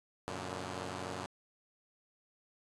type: chord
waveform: 5% pulse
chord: Gb augmented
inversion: none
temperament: equal with one note detuned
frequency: 92.5 / 116.54 / 144.73 Hz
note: Gb2 / Bb2 / D3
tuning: 0 / 0 / -25 cents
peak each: -30 / -34 / -34 dBFS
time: 0.28-1.26 s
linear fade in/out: 0 ms
effects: resampled to 22050 Hz